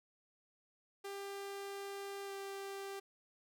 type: tone with pitch glide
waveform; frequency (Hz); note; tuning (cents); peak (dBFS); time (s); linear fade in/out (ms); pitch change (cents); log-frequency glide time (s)
sawtooth; 397.2 to 393.5; G4 to G4; +23 to +7; -39; 1.04-3; 10; -16; 2.25-2.32
effects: none